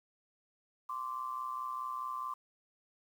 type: tone pair together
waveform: sine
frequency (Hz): 1041.3 / 1166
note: C6 / D6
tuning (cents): -9 / -13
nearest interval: major second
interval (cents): 196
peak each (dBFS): -39 / -39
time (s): 0.89-2.34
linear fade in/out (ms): 5
effects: 10-bit